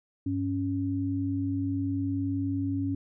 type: tone pair together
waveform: sine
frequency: 98.83 / 277.2 Hz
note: G2 / C#4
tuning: +15 / 0 cents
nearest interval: octave + tritone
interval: 1785 cents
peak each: -31 / -28 dBFS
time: 0.26-2.95 s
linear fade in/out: 5 ms
effects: none